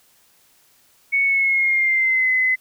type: tone with pitch glide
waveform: sine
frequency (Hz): 2217 to 2033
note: C#7 to B6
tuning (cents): 0 to +50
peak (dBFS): -15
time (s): 1.12-2.56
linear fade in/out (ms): 20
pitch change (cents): -150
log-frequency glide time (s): 1.24-2.3
effects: white hiss -57 dBFS RMS until 2.6 s